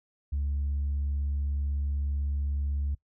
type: tone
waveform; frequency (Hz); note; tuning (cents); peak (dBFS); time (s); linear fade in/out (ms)
sine; 71; C#2; +42; -25; 0.32-2.95; 10
effects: noise-tail reverb RT60 0.1 s tail -22 dB re dry + tanh soft clip ceiling -24 dBFS